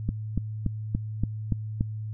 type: click train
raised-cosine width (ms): 5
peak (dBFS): -12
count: 7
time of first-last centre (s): 0.09-1.809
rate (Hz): 3.49
effects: added 108 Hz sine -31 dBFS peak until 2.13 s